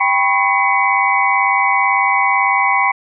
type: tone cluster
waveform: sine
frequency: 787 / 992 / 1090 / 2036 / 2248 Hz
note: G5 / B5 / C#6 / C7 / C#7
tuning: +7 / +7 / -29 / -48 / +24 cents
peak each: -18 dBFS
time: 0-2.92 s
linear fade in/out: 10 ms
effects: none